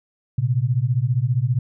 sine beating tone pair, 116.54 / 131.54 Hz, A#2 / C3, 0 / +10 cents, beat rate 15 Hz, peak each -20 dBFS, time 0.38-1.59 s, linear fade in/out 5 ms, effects none

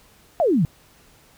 sine exponential sweep, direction down, 737 to 138.4 Hz, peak -15 dBFS, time 0.4-0.65 s, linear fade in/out 0 ms, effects pink hiss -54 dBFS RMS until 1.37 s

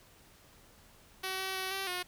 5% pulse tone with pitch steps, 378.2 / 380.6 / 377.7 / 387.1 / 360.1 Hz, F#4 / F#4 / F#4 / G4 / F#4, +38 / +49 / +36 / -22 / -47 cents, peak -23 dBFS, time 1.23-2.03 s, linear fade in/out 10 ms, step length 160 ms, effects pink hiss -60 dBFS RMS until 2.07 s

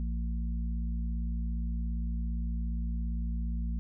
harmonic tone, 57.4 Hz, A#1, 26 cents flat, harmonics 1 / 3 / 4, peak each -30 / -40 / -42 dBFS, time 0-3.79 s, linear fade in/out 0 ms, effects none

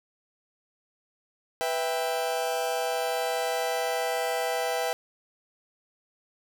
40% pulse chord, E minor, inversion second, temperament just, 494.4 / 659.3 / 791.1 Hz, B4 / E5 / G5, +2 / 0 / +16 cents, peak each -30 dBFS, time 1.61-4.93 s, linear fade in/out 0 ms, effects none

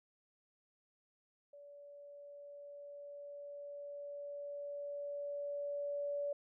sine tone with level ramp, 574 Hz, D5, 40 cents flat, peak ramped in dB -53 to -35 dBFS, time 1.53-6.33 s, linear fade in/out 5 ms, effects none

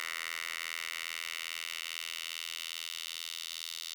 10% pulse tone with high-pass filter sweep, 82.41 Hz, E2, in tune, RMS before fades -40 dBFS, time 0-3.94 s, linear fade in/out 0 ms, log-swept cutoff 1900 to 3700 Hz, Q 2.2, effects none

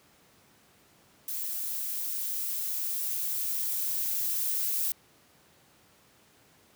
violet noise with level ramp, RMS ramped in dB -34 to -29 dBFS, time 1.28-4.92 s, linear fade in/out 2 ms, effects pink hiss -61 dBFS RMS until 6.75 s + high-pass 100 Hz 12 dB/octave

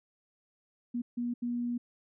sine tone bursts at uneven times, 240.7 Hz, B3, 44 cents flat, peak -30 dBFS, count 3, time 0.94-1.02 / 1.17-1.34 / 1.42-1.78 s, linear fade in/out 10 ms, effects none

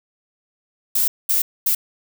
violet noise bursts at uneven times, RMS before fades -18 dBFS, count 3, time 0.95-1.08 / 1.29-1.42 / 1.66-1.75 s, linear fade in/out 5 ms, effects none

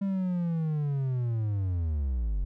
triangle linear sweep, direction down, 199.2 to 43.65 Hz, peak -24 dBFS, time 0.01-2.45 s, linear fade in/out 10 ms, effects none

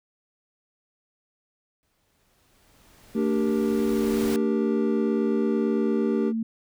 pink noise with exponential growth, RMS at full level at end -33 dBFS, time 1.83-4.36 s, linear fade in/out 0 ms, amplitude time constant 550 ms
triangle chord, G minor, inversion second, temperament just, 294 / 392 / 470.4 Hz, D4 / G4 / Bb4, +2 / 0 / +16 cents, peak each -26 / -24 / -29 dBFS, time 3.14-6.33 s, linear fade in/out 50 ms
sine tone, 225.3 Hz, A3, 41 cents sharp, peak -24 dBFS, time 3.15-6.43 s, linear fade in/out 5 ms
effects none

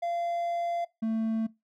triangle tone pair in turn, 688 / 222.9 Hz, F5 / A3, -26 / +23 cents, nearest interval octave + minor sixth, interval 1951 cents, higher first, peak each -26 / -24 dBFS, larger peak second, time 0.02-0.85 / 1.02-1.47 s, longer first, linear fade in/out 10 ms, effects noise-tail reverb RT60 0.2 s tail -20 dB re dry

